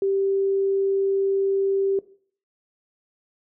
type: tone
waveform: sine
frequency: 391.1 Hz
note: G4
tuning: 4 cents flat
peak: -19 dBFS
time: 0.02-1.99 s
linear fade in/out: 2 ms
effects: noise-tail reverb RT60 0.5 s tail -18 dB re dry